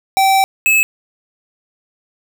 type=tone pair in turn; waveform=square; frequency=774 / 2594 Hz; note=G5 / E7; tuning=-22 / -28 cents; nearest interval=octave + major sixth; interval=2094 cents; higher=second; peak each=-10 dBFS; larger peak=neither; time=0.17-0.44 / 0.66-0.83 s; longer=first; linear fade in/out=0 ms; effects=none